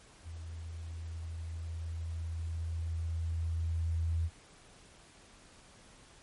sine tone with level ramp, 82.41 Hz, E2, in tune, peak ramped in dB -41 to -28 dBFS, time 0.23-4.3 s, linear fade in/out 50 ms, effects pink hiss -58 dBFS RMS until 6.22 s + MP3 48 kbps

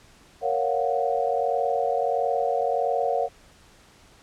sine chord, Gb major seventh, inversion first, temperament equal, 466.2 / 554.4 / 698.5 / 740 Hz, Bb4 / Db5 / F5 / Gb5, 0 / 0 / 0 / 0 cents, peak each -27 dBFS, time 0.41-3.29 s, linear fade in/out 50 ms, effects pink hiss -54 dBFS RMS until 4.22 s + low-pass 9000 Hz 12 dB/octave

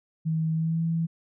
sine tone with pitch glide, 160 to 164.88 Hz, D#3 to E3, +49 to +1 cents, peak -23 dBFS, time 0.25-1.07 s, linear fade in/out 20 ms, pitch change +52 cents, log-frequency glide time 0.53-0.82 s, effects none

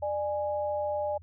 sine tone pair together, 597.6 / 830.6 Hz, D5 / G#5, +30 / 0 cents, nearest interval tritone, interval 570 cents, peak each -29 / -33 dBFS, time 0.02-1.18 s, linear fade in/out 10 ms, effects added 85 Hz sine -48 dBFS peak until 1.22 s

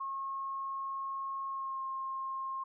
sine tone with pitch glide, 1084 to 1066.6 Hz, C#6 to C6, -39 to +33 cents, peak -35 dBFS, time 0-2.64 s, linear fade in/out 10 ms, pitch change -28 cents, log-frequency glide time 1.49-1.82 s, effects none

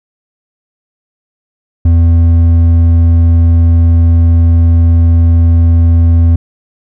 sine tone with hard clipping, 83.8 Hz, E2, 29 cents sharp, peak -5 dBFS, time 1.85-6.36 s, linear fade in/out 5 ms, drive 5 dB, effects none

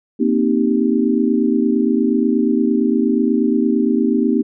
sine chord, C minor seventh, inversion third, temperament equal, 233.1 / 261.6 / 311.1 / 392 Hz, Bb3 / C4 / Eb4 / G4, 0 / 0 / 0 / 0 cents, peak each -17 / -18 / -19 / -21 dBFS, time 0.19-4.43 s, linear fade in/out 20 ms, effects none

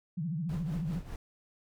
sine tone with vibrato, 162.9 Hz, E3, 20 cents flat, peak -31 dBFS, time 0.17-1 s, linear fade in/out 10 ms, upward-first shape sine, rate 14 Hz, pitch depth 190 cents each way
brown noise with tremolo, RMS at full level -39 dBFS, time 0.49-1.16 s, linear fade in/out 2 ms, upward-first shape triangle, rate 5 Hz, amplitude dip 75%
effects none

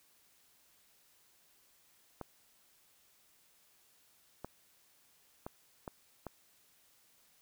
clicks, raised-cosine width 1 ms, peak -27 dBFS, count 5, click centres 2.213 / 4.446 / 5.465 / 5.878 / 6.267 s, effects white hiss -68 dBFS RMS until 7.41 s

